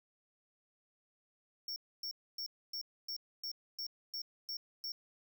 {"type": "tone bursts", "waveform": "square", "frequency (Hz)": 5470, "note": "F8", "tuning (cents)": -37, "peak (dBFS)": -39, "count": 10, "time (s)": [1.68, 4.92], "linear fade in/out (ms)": 2, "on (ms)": 81, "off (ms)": 270, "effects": []}